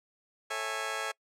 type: chord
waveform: 15% pulse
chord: A major seventh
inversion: none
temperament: just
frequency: 440 / 550 / 660 / 825 Hz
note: A4 / C#5 / E5 / G#5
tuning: 0 / -14 / +2 / -12 cents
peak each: -33 dBFS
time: 0.5-1.12 s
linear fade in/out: 10 ms
effects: noise-tail reverb RT60 0.1 s tail -24 dB re dry + low-pass 10000 Hz 12 dB/octave